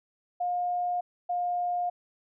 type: tone pair in turn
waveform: sine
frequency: 712 / 709.4 Hz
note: F5 / F5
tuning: +33 / +27 cents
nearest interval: unison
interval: 6 cents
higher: first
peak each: -26 / -26 dBFS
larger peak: neither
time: 0.4-1.01 / 1.29-1.9 s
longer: neither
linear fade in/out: 10 ms
effects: none